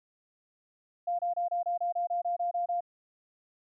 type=tone bursts; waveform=sine; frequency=698.5 Hz; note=F5; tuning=in tune; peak=-27 dBFS; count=12; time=1.07-2.807 s; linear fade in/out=10 ms; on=120 ms; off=27 ms; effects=none